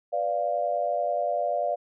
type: chord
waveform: sine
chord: B diminished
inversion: none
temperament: equal with one note detuned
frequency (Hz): 497.9 / 587.3 / 698.5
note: B4 / D5 / F5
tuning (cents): +14 / 0 / 0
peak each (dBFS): -33 / -27 / -27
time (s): 0.12-1.76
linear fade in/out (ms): 20
effects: none